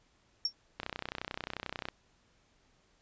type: tone with exponential decay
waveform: sine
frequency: 5490 Hz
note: F8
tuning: 31 cents flat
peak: -24 dBFS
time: 0.45-0.53 s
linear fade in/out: 2 ms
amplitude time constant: 16 ms
type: click train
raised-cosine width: 0.3 ms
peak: -20 dBFS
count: 35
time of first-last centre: 0.8-1.886 s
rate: 31.3 Hz
effects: pink hiss -69 dBFS RMS until 3.01 s + resampled to 16000 Hz